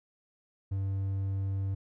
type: tone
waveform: triangle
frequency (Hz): 97.2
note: G2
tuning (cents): -14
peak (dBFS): -27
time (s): 0.71-1.75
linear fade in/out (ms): 10
effects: none